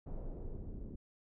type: noise with low-pass filter sweep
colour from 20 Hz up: brown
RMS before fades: -43 dBFS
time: 0.06-0.96 s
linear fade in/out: 10 ms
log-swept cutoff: 670 to 320 Hz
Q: 1.5
effects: none